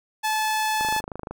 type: tone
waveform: sawtooth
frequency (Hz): 866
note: A5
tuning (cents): -28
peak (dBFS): -18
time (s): 0.23-1.01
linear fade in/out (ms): 20
type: click train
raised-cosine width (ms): 1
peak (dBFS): -19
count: 14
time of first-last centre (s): 0.81-1.31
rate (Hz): 26
effects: none